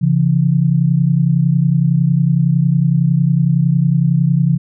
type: tone pair together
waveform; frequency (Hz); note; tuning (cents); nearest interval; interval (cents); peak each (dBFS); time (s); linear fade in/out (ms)
sine; 137.7 / 168.61; C#3 / E3; -11 / +39; major third; 350; -13; 0.01-4.58; 20
effects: none